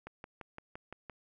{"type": "click train", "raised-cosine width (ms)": 0.5, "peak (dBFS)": -29, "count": 7, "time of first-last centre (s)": [0.07, 1.097], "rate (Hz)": 5.84, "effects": []}